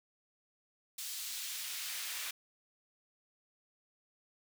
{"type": "noise with high-pass filter sweep", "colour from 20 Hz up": "pink", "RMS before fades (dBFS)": -41, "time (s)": [0.98, 2.31], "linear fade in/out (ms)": 5, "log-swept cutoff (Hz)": [4200, 1900], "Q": 0.83, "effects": []}